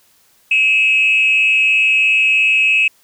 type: tone with frequency modulation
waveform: sine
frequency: 2583 Hz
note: E7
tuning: 36 cents flat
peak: -9 dBFS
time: 0.51-2.88 s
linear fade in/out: 5 ms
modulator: 237 Hz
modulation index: 0.48
effects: tanh soft clip ceiling -5 dBFS + white hiss -54 dBFS RMS until 3.03 s